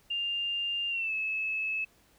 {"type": "tone with pitch glide", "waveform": "sine", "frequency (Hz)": [2800, 2597], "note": ["F7", "E7"], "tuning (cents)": [4, -26], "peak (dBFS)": -29, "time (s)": [0.1, 1.85], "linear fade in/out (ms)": 10, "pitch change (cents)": -130, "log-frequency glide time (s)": [0.89, 1.13], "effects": ["pink hiss -64 dBFS RMS until 2.18 s"]}